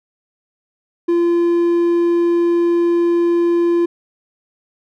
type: tone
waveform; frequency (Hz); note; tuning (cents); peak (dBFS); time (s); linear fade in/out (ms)
triangle; 343.3; F4; -30; -10; 1.08-3.86; 10
effects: none